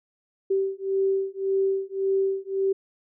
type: beating tone pair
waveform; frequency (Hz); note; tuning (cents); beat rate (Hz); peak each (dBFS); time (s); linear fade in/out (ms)
sine; 386.8 / 388.6; G4 / G4; -23 / -15; 1.8; -25; 0.5-2.73; 10
effects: none